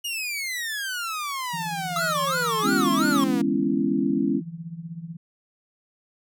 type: exponential sweep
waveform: sawtooth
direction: down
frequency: 2900 to 233.1 Hz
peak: -24 dBFS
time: 0.04-3.42 s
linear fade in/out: 10 ms
type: tone with tremolo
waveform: sine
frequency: 166.5 Hz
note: E3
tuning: 18 cents sharp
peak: -29 dBFS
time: 1.53-5.17 s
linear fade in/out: 10 ms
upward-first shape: triangle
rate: 16 Hz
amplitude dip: 85%
type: tone with vibrato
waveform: square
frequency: 1244.5 Hz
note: D#6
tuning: in tune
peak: -24 dBFS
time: 1.96-3.24 s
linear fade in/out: 2 ms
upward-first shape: sine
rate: 2.9 Hz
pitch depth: 280 cents each way
type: chord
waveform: sine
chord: C# minor seventh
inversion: second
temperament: just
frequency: 207.9 / 249.5 / 277.2 / 332.6 Hz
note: G#3 / B3 / C#4 / E4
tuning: +2 / +18 / 0 / +16 cents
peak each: -26 / -27 / -24 / -27 dBFS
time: 2.62-4.42 s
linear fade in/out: 50 ms
effects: none